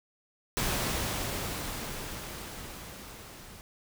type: noise with level ramp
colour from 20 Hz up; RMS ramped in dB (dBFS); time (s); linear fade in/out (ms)
pink; -29 to -49; 0.57-3.61; 0
effects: none